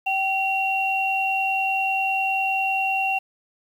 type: tone pair together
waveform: sine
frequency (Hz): 771.2 / 2745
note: G5 / F7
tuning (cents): -28 / -31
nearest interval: octave + minor seventh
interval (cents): 2197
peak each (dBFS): -23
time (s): 0.06-3.19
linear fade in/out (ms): 10
effects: 8-bit